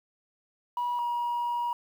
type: tone pair in turn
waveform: sine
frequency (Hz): 969 / 956.8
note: B5 / A#5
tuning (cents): -33 / +45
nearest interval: unison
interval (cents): 22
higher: first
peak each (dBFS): -25 / -25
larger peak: neither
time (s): 0.77-0.99 / 0.99-1.73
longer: second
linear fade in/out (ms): 2
effects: tanh soft clip ceiling -25 dBFS + 9-bit